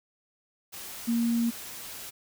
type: tone in noise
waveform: sine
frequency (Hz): 233.4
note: A#3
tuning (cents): +2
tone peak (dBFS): -23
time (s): 1.07-1.51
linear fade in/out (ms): 20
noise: white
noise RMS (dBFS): -41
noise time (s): 0.72-2.11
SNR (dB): +15
effects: none